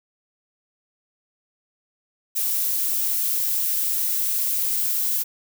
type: noise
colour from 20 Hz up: violet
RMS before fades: -23 dBFS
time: 2.35-5.24 s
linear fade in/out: 20 ms
effects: none